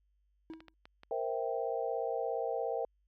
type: tone with exponential decay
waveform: triangle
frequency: 321.6 Hz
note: E4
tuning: 43 cents flat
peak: -37 dBFS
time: 0.5-0.74 s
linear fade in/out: 0 ms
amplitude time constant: 52 ms
type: clicks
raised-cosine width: 0.3 ms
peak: -35 dBFS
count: 5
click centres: 0.536 / 0.605 / 0.683 / 0.855 / 1.034 s
type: chord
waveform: sine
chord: C dominant seventh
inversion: third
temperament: equal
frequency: 466.2 / 523.3 / 659.3 / 784 Hz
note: Bb4 / C5 / E5 / G5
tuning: 0 / 0 / 0 / 0 cents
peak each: -36 / -38 / -38 / -39 dBFS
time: 1.11-2.85 s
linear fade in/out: 2 ms
effects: added 50 Hz sine -70 dBFS peak until 3.07 s